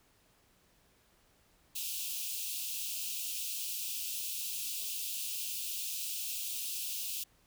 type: high-pass noise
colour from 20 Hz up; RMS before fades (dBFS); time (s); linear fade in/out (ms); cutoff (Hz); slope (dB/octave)
white; -38; 1.75-7.24; 10; 2500; 96
effects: pink hiss -68 dBFS RMS until 7.46 s

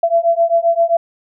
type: beating tone pair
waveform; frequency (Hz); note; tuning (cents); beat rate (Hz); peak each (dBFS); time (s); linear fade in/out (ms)
sine; 670 / 677.6; E5 / E5; +28 / +48; 7.6; -14; 0.03-0.97; 5
effects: none

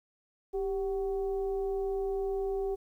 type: tone with frequency modulation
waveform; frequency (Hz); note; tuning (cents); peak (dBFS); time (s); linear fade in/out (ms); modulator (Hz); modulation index
sine; 392; G4; 0; -29; 0.53-2.76; 20; 363; 0.48
effects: 11-bit

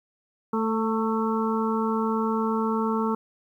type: harmonic tone with a mistuned harmonic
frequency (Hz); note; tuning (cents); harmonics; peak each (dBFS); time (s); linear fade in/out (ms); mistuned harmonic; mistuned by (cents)
221.4; A3; +11; 1 / 2 / 4 / 5 / 6; -25 / -28 / -31 / -32 / -33; 0.53-3.15; 5; 4; +26
effects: 10-bit

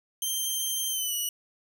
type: tone with pitch glide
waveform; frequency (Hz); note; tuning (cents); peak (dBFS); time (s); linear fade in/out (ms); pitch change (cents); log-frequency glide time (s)
10% pulse; 3147 to 2936; G7 to F#7; +6 to -14; -20; 0.22-1.29; 2; -120; 0.89-1.14
effects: none

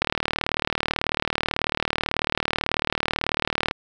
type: click train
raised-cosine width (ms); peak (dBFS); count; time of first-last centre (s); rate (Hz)
0.3; -5; 142; 0.02-3.711; 38.2
effects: none

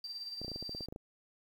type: tone with tremolo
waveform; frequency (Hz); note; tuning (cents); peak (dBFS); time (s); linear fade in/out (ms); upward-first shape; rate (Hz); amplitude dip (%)
sine; 4690; D8; -3; -38; 0.04-0.86; 2; sine; 18; 55
type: clicks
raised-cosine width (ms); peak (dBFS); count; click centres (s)
2; -30; 12; 0.416 / 0.447 / 0.481 / 0.517 / 0.56 / 0.626 / 0.694 / 0.749 / 0.808 / 0.886 / 0.925 / 0.961
effects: 10-bit

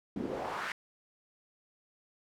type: noise with band-pass filter sweep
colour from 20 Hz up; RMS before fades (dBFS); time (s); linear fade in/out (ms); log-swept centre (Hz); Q
pink; -37; 0.16-0.72; 2; 230 to 1900; 2.1
effects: none

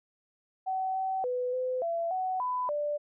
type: tone with pitch steps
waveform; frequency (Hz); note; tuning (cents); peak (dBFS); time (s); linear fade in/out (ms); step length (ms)
sine; 757 / 762 / 497.9 / 509 / 674 / 747 / 1000 / 589; F#5 / G5 / B4 / C5 / E5 / F#5 / B5 / D5; +39 / -49 / +14 / -48 / +38 / +16 / +21 / +5; -28; 0.66-2.98; 20; 290
effects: none

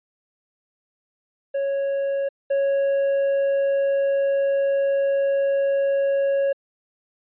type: tone pair in turn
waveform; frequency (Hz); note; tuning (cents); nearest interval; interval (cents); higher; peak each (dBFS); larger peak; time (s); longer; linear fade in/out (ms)
triangle; 553 / 553; C#5 / C#5; -4 / -4; unison; 0; neither; -19 / -16; second; 1.54-2.29 / 2.5-6.53; second; 10
effects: resampled to 8000 Hz

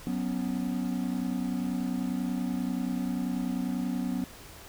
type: chord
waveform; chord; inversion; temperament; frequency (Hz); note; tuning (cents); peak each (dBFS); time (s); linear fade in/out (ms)
triangle; F# suspended fourth; none; equal; 185 / 246.9 / 277.2; F#3 / B3 / C#4; 0 / 0 / 0; -31 / -29 / -33; 0.07-4.24; 0
effects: pink hiss -48 dBFS RMS until 4.68 s

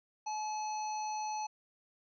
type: harmonic tone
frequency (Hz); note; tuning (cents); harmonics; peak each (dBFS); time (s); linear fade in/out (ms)
856; A5; -48; 1 / 3 / 5 / 7; -35 / -50 / -51 / -46; 0.26-1.47; 10
effects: none

